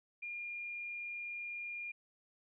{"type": "tone", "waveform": "sine", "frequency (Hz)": 2412, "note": "D7", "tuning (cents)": 46, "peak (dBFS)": -40, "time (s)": [0.22, 1.92], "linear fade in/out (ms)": 10, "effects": []}